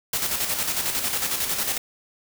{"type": "noise with tremolo", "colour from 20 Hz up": "white", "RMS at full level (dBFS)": -24, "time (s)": [0.13, 1.78], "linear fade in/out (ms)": 5, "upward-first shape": "square", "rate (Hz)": 11, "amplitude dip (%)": 45, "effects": []}